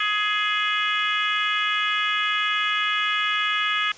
harmonic tone, 419.1 Hz, G#4, 16 cents sharp, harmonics 3 / 4 / 5 / 6 / 7 / 8, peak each -26 / -27 / -28 / -29 / -29 / -30 dBFS, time 0-3.92 s, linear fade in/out 5 ms, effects white hiss -45 dBFS RMS until 3.97 s + resampled to 16000 Hz

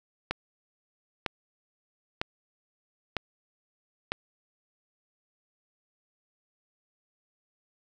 click train, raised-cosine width 0.3 ms, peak -12 dBFS, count 5, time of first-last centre 0.31-4.12 s, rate 1.05 Hz, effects none

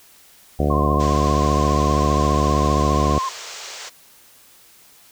harmonic tone, 73.42 Hz, D2, in tune, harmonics 1 / 2 / 3 / 4 / 5 / 6 / 7 / 8 / 9 / 10, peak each -20 / -23 / -25 / -26 / -27 / -28 / -28 / -29 / -30 / -30 dBFS, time 0.59-3.19 s, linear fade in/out 5 ms
sine tone with vibrato, 1057 Hz, C6, 17 cents sharp, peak -21 dBFS, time 0.7-3.29 s, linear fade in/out 5 ms, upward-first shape triangle, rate 15 Hz, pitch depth 60 cents each way
white band-pass noise, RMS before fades -35 dBFS, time 0.99-3.9 s, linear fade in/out 20 ms, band 400 to 7400 Hz, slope 48 dB/octave
effects white hiss -50 dBFS RMS until 5.11 s

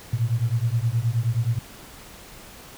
sine beating tone pair, 111.8 / 121.3 Hz, A2 / B2, +28 / -31 cents, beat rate 9.5 Hz, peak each -23 dBFS, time 0.13-1.59 s, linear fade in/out 5 ms, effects pink hiss -44 dBFS RMS until 2.77 s

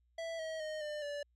square tone with pitch steps, 660 / 639 / 618.7 / 599 / 579.9 Hz, E5 / D#5 / D#5 / D5 / D5, +2 / +46 / -10 / +34 / -22 cents, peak -39 dBFS, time 0.18-1.23 s, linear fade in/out 5 ms, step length 210 ms, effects added 60 Hz sine -70 dBFS peak until 1.35 s + low-pass 6000 Hz 12 dB/octave

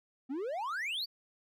triangle exponential sweep, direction up, 246.9 to 4764 Hz, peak -32 dBFS, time 0.29-1.06 s, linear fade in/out 20 ms, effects none

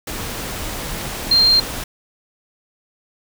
sine tone in noise, 4186 Hz, C8, in tune, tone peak -10 dBFS, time 1.31-1.6 s, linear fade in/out 5 ms, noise pink, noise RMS -27 dBFS, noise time 0.07-1.84 s, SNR +14 dB, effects none

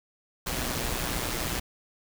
pink noise with amplitude modulation, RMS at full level -28 dBFS, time 0.46-1.6 s, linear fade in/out 10 ms, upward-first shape sine, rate 121 Hz, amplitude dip 55%, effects none

